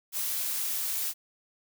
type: noise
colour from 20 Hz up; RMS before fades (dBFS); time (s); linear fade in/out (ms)
blue; -31; 0.12-1.14; 50
effects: none